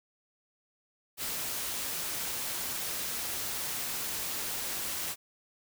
white noise, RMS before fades -35 dBFS, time 1.17-5.16 s, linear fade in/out 50 ms, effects none

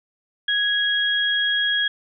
sine tone pair together, 1661.2 / 3294 Hz, G#6 / G#7, 0 / -15 cents, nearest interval octave, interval 1185 cents, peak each -21 dBFS, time 0.48-1.88 s, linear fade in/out 5 ms, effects none

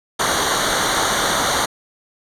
pink noise with comb filter, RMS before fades -18 dBFS, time 0.19-1.66 s, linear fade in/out 10 ms, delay 0.39 ms, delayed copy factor -0.85, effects low-pass 9000 Hz 12 dB/octave

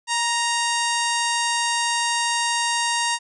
harmonic tone with a mistuned harmonic, 932.3 Hz, A#5, in tune, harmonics 1 / 2 / 3 / 4 / 5 / 6 / 7 / 8 / 9 / 10, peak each -24 / -27 / -29 / -30 / -31 / -32 / -32 / -33 / -34 / -34 dBFS, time 0.07-3.19 s, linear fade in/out 50 ms, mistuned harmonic 1, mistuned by +21 cents, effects none

